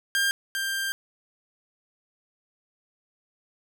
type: tone pair in turn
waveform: sawtooth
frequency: 1600 / 1585.3 Hz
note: G6 / G6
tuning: +35 / +19 cents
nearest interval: unison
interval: 16 cents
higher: first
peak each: -18 / -23 dBFS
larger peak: first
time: 0.15-0.31 / 0.55-0.92 s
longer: second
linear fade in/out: 0 ms
effects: none